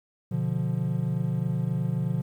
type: chord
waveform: triangle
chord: B diminished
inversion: none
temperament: equal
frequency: 123.47 / 146.83 / 174.61 Hz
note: B2 / D3 / F3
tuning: 0 / 0 / 0 cents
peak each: -27 dBFS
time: 0.31-2.22 s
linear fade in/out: 10 ms
effects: 10-bit